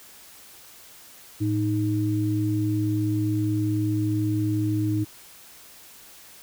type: tone pair together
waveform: sine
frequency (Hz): 109.99 / 311.1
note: A2 / D#4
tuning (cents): 0 / 0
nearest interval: octave + tritone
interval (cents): 1800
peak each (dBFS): -24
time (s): 1.4-5.05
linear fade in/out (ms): 20
effects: white hiss -48 dBFS RMS until 6.42 s